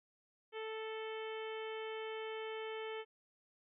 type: harmonic tone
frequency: 440 Hz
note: A4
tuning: in tune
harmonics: 1 / 2 / 3 / 4 / 5 / 6 / 7 / 8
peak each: -42 / -50 / -53 / -54 / -52 / -57 / -53 / -65 dBFS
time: 0.52-3.05 s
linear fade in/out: 50 ms
effects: none